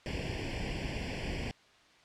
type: noise with comb filter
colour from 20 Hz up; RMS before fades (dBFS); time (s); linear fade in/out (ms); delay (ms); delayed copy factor
pink; -36; 0.06-1.51; 0; 0.39; +0.95
effects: white hiss -61 dBFS RMS until 2.04 s + low-pass 4000 Hz 12 dB/octave